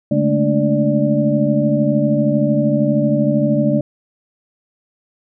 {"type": "tone cluster", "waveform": "sine", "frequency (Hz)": [143.7, 212.7, 225.6, 292.4, 588], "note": ["D3", "G#3", "A3", "D4", "D5"], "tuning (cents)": [-37, 42, 44, -7, 2], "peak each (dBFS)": -19, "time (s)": [0.11, 3.81], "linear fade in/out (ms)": 5, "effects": []}